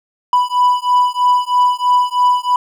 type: beating tone pair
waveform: triangle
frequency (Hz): 987.8 / 990.9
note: B5 / B5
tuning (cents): 0 / +5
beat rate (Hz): 3.1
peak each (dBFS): -12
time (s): 0.33-2.56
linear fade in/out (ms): 2
effects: none